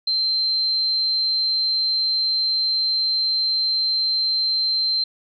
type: tone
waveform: sine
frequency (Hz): 4124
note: C8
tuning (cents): -26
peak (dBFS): -18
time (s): 0.07-5.04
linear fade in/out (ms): 5
effects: none